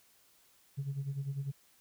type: tone with tremolo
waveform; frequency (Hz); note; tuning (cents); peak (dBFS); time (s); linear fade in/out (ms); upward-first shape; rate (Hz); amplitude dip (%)
sine; 138.59; C#3; 0; -30; 0.77-1.52; 20; sine; 10; 75
effects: tanh soft clip ceiling -30 dBFS + white hiss -66 dBFS RMS until 1.8 s